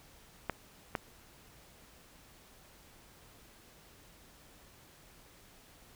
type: clicks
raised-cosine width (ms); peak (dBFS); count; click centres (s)
0.5; -17; 2; 0.497 / 0.952
effects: pink hiss -59 dBFS RMS until 5.95 s